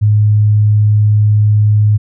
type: tone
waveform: sine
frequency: 105.5 Hz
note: G#2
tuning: 28 cents sharp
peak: -6 dBFS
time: 0.01-1.98 s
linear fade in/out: 20 ms
effects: none